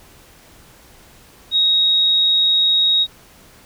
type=tone; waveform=sine; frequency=3775 Hz; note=A#7; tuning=21 cents sharp; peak=-12 dBFS; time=1.51-3.07 s; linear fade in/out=50 ms; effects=pink hiss -47 dBFS RMS until 3.65 s